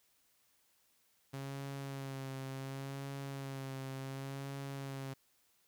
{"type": "tone with vibrato", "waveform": "sawtooth", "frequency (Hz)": 136, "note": "C#3", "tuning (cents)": -33, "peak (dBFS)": -37, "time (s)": [1.33, 5.14], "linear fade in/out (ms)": 10, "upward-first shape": "sine", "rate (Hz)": 0.69, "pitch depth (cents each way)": 29, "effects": ["white hiss -73 dBFS RMS until 5.67 s"]}